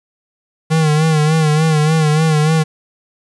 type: tone with vibrato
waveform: square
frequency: 155.56 Hz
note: D#3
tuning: in tune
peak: -11 dBFS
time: 0.7-2.64 s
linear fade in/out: 20 ms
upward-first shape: sine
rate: 3.4 Hz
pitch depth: 60 cents each way
effects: resampled to 24000 Hz + 7-bit